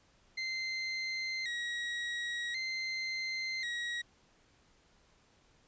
30% pulse tone with vibrato, 1989 Hz, B6, 12 cents sharp, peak -32 dBFS, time 0.37-4.02 s, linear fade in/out 10 ms, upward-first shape square, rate 0.46 Hz, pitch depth 75 cents each way, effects pink hiss -67 dBFS RMS until 5.67 s + resampled to 16000 Hz

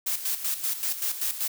blue noise with tremolo, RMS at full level -27 dBFS, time 0.06-1.48 s, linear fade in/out 10 ms, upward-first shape square, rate 5.2 Hz, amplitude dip 65%, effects none

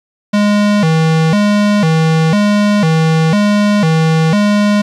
square tone with vibrato, 182 Hz, F#3, 28 cents flat, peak -9 dBFS, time 0.33-4.82 s, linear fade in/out 10 ms, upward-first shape square, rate 1 Hz, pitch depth 220 cents each way, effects low-pass 6000 Hz 12 dB/octave + 8-bit

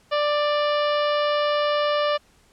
harmonic tone with a mistuned harmonic, 590 Hz, D5, 8 cents sharp, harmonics 1 / 2 / 3 / 4 / 5 / 6 / 7 / 8 / 9, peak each -21 / -25 / -32 / -36 / -32 / -37 / -40 / -41 / -43 dBFS, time 0.11-2.18 s, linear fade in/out 20 ms, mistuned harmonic 5, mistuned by -19 cents, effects pink hiss -58 dBFS RMS until 2.52 s + low-pass 10000 Hz 12 dB/octave

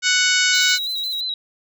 harmonic tone, 741 Hz, F#5, 2 cents sharp, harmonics 2 / 3 / 4 / 5 / 6 / 7 / 8 / 9 / 10, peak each -20 / -22 / -23 / -24 / -25 / -25 / -26 / -27 / -27 dBFS, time 0.02-0.79 s, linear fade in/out 50 ms
sine tone with vibrato, 3944 Hz, B7, 3 cents flat, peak -22 dBFS, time 0.53-1.34 s, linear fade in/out 2 ms, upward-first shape square, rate 5.9 Hz, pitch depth 43 cents each way
violet noise with tremolo, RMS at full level -36 dBFS, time 0.54-1.21 s, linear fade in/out 10 ms, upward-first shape sine, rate 14 Hz, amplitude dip 55%
effects none

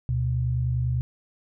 sine tone pair together, 73.42 / 123.47 Hz, D2 / B2, 0 / 0 cents, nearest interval major sixth, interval 900 cents, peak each -28 / -23 dBFS, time 0.09-1.01 s, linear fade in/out 0 ms, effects none

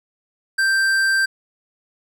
sine tone with tanh clipping, 1570 Hz, G6, 2 cents sharp, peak -17 dBFS, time 0.58-1.26 s, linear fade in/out 10 ms, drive 14 dB, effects none

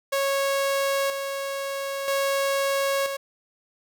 sawtooth tone with tremolo, 551 Hz, C#5, 11 cents flat, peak -18 dBFS, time 0.12-3.17 s, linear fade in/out 10 ms, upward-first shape square, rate 0.51 Hz, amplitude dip 50%, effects none

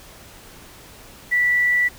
sine tone with quantisation, 1961 Hz, B6, 13 cents flat, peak -15 dBFS, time 1.31-1.89 s, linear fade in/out 20 ms, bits 7, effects pink hiss -44 dBFS RMS until 1.98 s

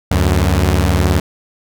sawtooth beating tone pair, 73.42 / 92.42 Hz, D2 / F#2, 0 / -1 cents, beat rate 19 Hz, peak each -10 dBFS, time 0.11-1.2 s, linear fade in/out 5 ms, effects none

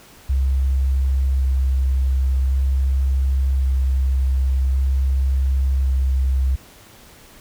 sine tone with vibrato, 66.3 Hz, C2, 23 cents sharp, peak -15 dBFS, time 0.29-6.56 s, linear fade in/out 10 ms, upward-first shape square, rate 0.45 Hz, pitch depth 10 cents each way, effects pink hiss -46 dBFS RMS until 7.4 s

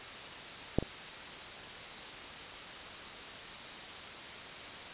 clicks, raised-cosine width 2 ms, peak -12 / -24 dBFS, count 2, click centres 0.786 / 0.826 s, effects white hiss -44 dBFS RMS until 4.93 s + resampled to 8000 Hz

